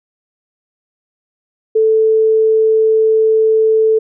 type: tone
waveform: sine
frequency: 440 Hz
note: A4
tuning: in tune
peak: -8 dBFS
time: 1.75-3.99 s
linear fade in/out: 10 ms
effects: none